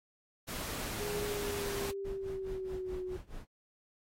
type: noise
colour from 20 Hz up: pink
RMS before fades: -40 dBFS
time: 0.47-1.92 s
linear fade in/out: 20 ms
type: tone with pitch glide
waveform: sine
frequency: 413.5 to 368.4 Hz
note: G#4 to F#4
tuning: -8 to -7 cents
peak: -36 dBFS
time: 1-3.17 s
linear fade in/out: 10 ms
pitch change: -199 cents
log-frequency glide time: 1.26-2.98 s
type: noise with tremolo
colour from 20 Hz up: brown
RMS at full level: -43 dBFS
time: 2.04-3.46 s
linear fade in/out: 20 ms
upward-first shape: sine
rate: 4.7 Hz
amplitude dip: 90%
effects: AAC 48 kbps